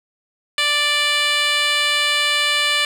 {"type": "tone with band-pass filter", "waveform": "10% pulse", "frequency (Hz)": 587.3, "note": "D5", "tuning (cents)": 0, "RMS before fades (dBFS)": -18, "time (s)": [0.58, 2.85], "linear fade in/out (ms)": 2, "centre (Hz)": 3500, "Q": 0.84, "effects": []}